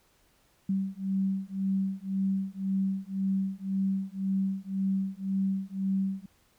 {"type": "beating tone pair", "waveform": "sine", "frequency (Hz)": [192, 193.9], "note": ["G3", "G3"], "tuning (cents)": [-36, -19], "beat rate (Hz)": 1.9, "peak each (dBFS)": -30, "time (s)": [0.69, 6.26], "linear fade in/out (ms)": 5, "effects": ["pink hiss -66 dBFS RMS until 6.58 s"]}